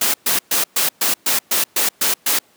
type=noise bursts; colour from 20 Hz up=white; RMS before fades=-17 dBFS; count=10; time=0.01-2.39 s; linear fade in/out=5 ms; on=130 ms; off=120 ms; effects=pink hiss -54 dBFS RMS until 2.56 s + high-pass 200 Hz 12 dB/octave